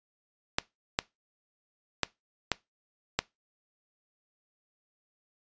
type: clicks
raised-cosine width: 0.2 ms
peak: -7 dBFS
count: 5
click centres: 0.585 / 0.989 / 2.033 / 2.517 / 3.19 s
effects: noise-tail reverb RT60 0.2 s tail -21 dB re dry + resampled to 16000 Hz